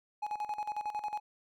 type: tone with tremolo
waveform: triangle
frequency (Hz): 840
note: G#5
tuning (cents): +19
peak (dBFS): -30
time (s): 0.22-1.2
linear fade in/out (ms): 10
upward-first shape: square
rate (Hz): 11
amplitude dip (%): 75
effects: none